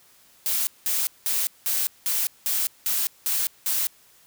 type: noise bursts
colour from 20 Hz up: blue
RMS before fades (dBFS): -24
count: 9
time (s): 0.46-3.87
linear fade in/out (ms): 0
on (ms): 210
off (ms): 190
effects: white hiss -56 dBFS RMS until 4.26 s